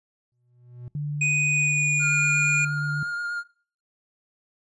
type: tone with exponential growth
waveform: triangle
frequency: 122.3 Hz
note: B2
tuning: 16 cents flat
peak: -31 dBFS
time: 0.32-0.88 s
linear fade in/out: 0 ms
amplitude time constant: 120 ms
type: tone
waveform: sine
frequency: 146.83 Hz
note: D3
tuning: in tune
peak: -26 dBFS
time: 0.95-3.03 s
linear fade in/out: 2 ms
type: tone with pitch glide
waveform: square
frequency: 2489 to 2434 Hz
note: D#7 to D#7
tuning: 0 to -39 cents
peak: -21 dBFS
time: 1.21-2.65 s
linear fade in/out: 5 ms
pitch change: -39 cents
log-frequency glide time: 1.48-2.11 s
type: tone with vibrato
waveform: triangle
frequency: 1416 Hz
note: F6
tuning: 23 cents sharp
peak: -25 dBFS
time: 1.99-3.44 s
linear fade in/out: 50 ms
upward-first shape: triangle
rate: 8.4 Hz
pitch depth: 20 cents each way
effects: noise-tail reverb RT60 0.5 s tail -23 dB re dry + resampled to 24000 Hz